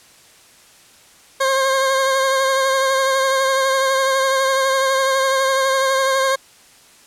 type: tone with vibrato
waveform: 20% pulse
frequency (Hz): 534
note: C5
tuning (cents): +35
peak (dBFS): -10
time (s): 1.4-6.36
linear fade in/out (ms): 10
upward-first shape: triangle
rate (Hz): 12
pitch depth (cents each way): 32
effects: white hiss -48 dBFS RMS until 7.06 s + low-pass 10000 Hz 12 dB/octave